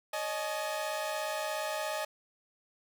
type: tone cluster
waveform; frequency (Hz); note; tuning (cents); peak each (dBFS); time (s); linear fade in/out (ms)
sawtooth; 562 / 619 / 850; C#5 / D#5 / G#5; +24 / -9 / +40; -38 / -31 / -34; 0.13-2.05; 5
effects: none